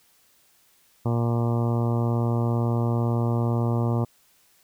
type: harmonic tone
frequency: 117.8 Hz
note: A#2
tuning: 19 cents sharp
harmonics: 1 / 2 / 3 / 4 / 5 / 6 / 7 / 8 / 9 / 10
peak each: -22 / -28 / -32 / -34 / -36 / -38 / -39 / -40 / -41 / -42 dBFS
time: 1.05-4.05 s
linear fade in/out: 10 ms
effects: white hiss -61 dBFS RMS until 4.63 s